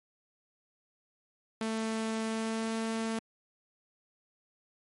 sawtooth tone with pitch glide, 222.1 to 224.4 Hz, A3 to A3, +16 to +34 cents, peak -27 dBFS, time 1.61-3.19 s, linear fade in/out 2 ms, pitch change +18 cents, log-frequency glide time 2.24-2.77 s, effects MP3 48 kbps

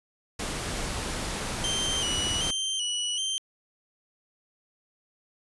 pink noise, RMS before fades -32 dBFS, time 0.39-2.51 s, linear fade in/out 5 ms
sawtooth tone with vibrato, 3037 Hz, F#7, 44 cents sharp, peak -24 dBFS, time 1.64-3.38 s, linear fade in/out 0 ms, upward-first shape square, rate 1.3 Hz, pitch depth 56 cents each way
effects resampled to 24000 Hz

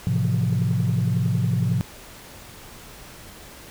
sine chord, F major seventh, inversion first, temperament just, 109.13 / 130.96 / 163.7 / 174.61 Hz, A2 / C3 / E3 / F3, -14 / +2 / -12 / 0 cents, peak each -22 / -22 / -28 / -24 dBFS, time 0.07-1.81 s, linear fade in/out 0 ms, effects tanh soft clip ceiling -13 dBFS + pink hiss -43 dBFS RMS until 3.7 s

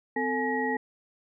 sine tone cluster, 256.9 / 445.2 / 843 / 1902 Hz, C4 / A4 / G#5 / A#6, -32 / +20 / +26 / +34 cents, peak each -31 dBFS, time 0.16-0.77 s, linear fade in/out 5 ms, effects none

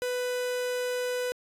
45% pulse tone, 496.9 Hz, B4, 11 cents sharp, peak -28 dBFS, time 0.02-1.32 s, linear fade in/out 0 ms, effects resampled to 32000 Hz

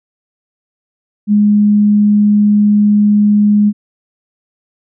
sine tone, 207.7 Hz, G#3, in tune, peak -6 dBFS, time 1.27-3.73 s, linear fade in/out 50 ms, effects none

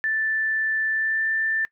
sine tone with pitch glide, 1762 to 1776.3 Hz, A6 to A6, +2 to +16 cents, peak -21 dBFS, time 0.04-1.65 s, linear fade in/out 0 ms, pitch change +14 cents, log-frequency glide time 0.9-1.26 s, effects noise-tail reverb RT60 0.1 s tail -21 dB re dry

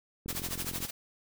click train, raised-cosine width 3 ms, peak -29 dBFS, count 27, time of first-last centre 0.26-0.85 s, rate 44.1 Hz
white noise with tremolo, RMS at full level -34 dBFS, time 0.28-0.91 s, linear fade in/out 10 ms, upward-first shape sine, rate 13 Hz, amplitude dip 80%
effects none

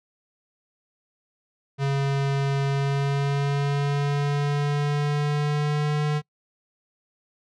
square tone with pitch glide, 138.59 to 149.4 Hz, C#3 to D3, 0 to +30 cents, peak -22 dBFS, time 1.78-6.22 s, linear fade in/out 50 ms, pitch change +130 cents, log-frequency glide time 2.69-6.02 s, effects noise-tail reverb RT60 0.1 s tail -24 dB re dry + low-pass 5000 Hz 12 dB/octave

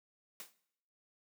white noise with exponential decay, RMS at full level -43 dBFS, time 0.4-0.55 s, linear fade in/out 1 ms, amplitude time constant 32 ms, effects noise-tail reverb RT60 0.7 s tail -18 dB re dry + high-pass 200 Hz 12 dB/octave

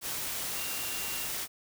sine tone in noise, 2773 Hz, F7, 13 cents flat, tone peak -42 dBFS, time 0.54-1.3 s, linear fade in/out 50 ms, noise white, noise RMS -35 dBFS, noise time 0.01-1.48 s, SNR -10 dB, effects none

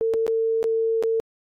sine tone with dropouts, 450.5 Hz, A4, 41 cents sharp, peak -19 dBFS, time 0.01-1.2 s, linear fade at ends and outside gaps 0 ms, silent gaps 0.137-0.141 / 0.266-0.279 / 0.629-0.641 / 1.026-1.036 s, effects AAC 64 kbps

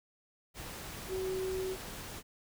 sine tone in noise, 376.3 Hz, F#4, 29 cents sharp, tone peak -33 dBFS, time 1.08-1.77 s, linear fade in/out 50 ms, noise pink, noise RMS -44 dBFS, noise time 0.54-2.23 s, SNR +8 dB, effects none

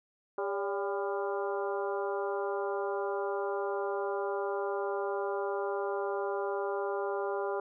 harmonic tone with a mistuned harmonic, 200.1 Hz, G3, 36 cents sharp, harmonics 2 / 3 / 4 / 5 / 6 / 7, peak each -33 / -37 / -39 / -41 / -43 / -44 dBFS, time 0.38-7.6 s, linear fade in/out 2 ms, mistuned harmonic 3, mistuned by -70 cents, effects none

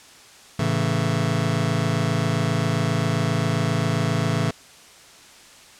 sawtooth chord, A major, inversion none, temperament just, 110 / 137.5 / 165 Hz, A2 / C#3 / E3, 0 / -14 / +2 cents, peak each -20 dBFS, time 0.59-4.51 s, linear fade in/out 5 ms, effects white hiss -47 dBFS RMS until 5.79 s + low-pass 8000 Hz 12 dB/octave

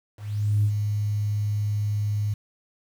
sine tone with ADSR envelope, 104.3 Hz, G#2, 8 cents sharp, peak -16 dBFS, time 0.17-2.34 s, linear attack 470 ms, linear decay 68 ms, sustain -6 dB, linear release 7 ms, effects tanh soft clip ceiling -13 dBFS + 8-bit

